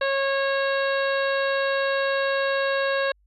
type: harmonic tone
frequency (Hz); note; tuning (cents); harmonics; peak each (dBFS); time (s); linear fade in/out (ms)
547; C#5; -23; 1 / 2 / 3 / 4 / 5 / 6 / 7 / 8; -23 / -30 / -27 / -39 / -35 / -44 / -35 / -41; 0.01-3.12; 5
effects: added 50 Hz sine -59 dBFS peak until 3.26 s